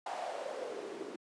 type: noise with band-pass filter sweep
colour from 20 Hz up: white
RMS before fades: -41 dBFS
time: 0.06-1.16 s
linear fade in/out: 5 ms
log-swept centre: 780 to 330 Hz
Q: 5.1
effects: high-pass 200 Hz 12 dB/octave + resampled to 22050 Hz